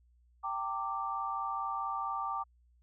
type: chord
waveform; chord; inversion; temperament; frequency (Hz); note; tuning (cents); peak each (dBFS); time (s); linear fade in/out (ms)
sine; G minor; none; equal with one note detuned; 784 / 908.4 / 1174.7; G5 / Bb5 / D6; 0 / -45 / 0; -39 / -39 / -35; 0.43-2.44; 20
effects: added 60 Hz sine -63 dBFS peak until 2.82 s